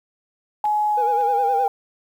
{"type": "tone with pitch glide", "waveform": "sine", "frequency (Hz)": [843, 795.7], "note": ["G#5", "G5"], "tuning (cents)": [26, 26], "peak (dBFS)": -17, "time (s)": [0.64, 1.68], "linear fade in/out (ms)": 2, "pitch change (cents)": -100, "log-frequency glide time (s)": [0.89, 1.57]}
{"type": "clicks", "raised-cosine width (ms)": 0.3, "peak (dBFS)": [-23, -28], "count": 2, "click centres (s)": [0.654, 1.211]}
{"type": "tone with vibrato", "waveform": "triangle", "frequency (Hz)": 482.7, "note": "B4", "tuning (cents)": -40, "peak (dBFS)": -22, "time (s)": [0.97, 1.68], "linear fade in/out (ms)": 10, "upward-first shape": "sine", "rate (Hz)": 9.7, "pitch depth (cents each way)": 82}
{"effects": ["8-bit"]}